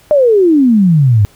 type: exponential sweep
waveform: sine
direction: down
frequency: 617 to 97.6 Hz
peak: -5 dBFS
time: 0.11-1.25 s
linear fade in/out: 0 ms
effects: pink hiss -46 dBFS RMS until 1.35 s